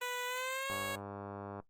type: tone with pitch glide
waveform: 10% pulse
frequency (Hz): 493.9 to 551.2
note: B4 to C#5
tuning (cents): 0 to -10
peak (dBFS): -28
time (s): 0.01-0.96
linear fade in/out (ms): 10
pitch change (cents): +190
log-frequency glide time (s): 0.26-0.74
type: click train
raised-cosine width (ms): 1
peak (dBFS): -30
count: 91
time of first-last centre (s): 0.7-1.6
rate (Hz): 100
effects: noise-tail reverb RT60 0.1 s tail -17 dB re dry + Opus 24 kbps